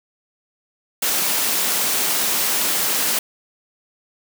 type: high-pass noise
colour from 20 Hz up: white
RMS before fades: -20 dBFS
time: 1.02-3.19 s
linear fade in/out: 5 ms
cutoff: 160 Hz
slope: 24 dB/octave
effects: none